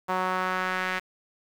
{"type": "tone with band-pass filter sweep", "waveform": "sawtooth", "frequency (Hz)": 185, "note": "F#3", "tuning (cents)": 0, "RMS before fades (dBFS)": -28, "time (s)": [0.08, 1], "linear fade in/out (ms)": 20, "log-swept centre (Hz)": [1000, 1900], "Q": 1.9, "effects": ["8-bit"]}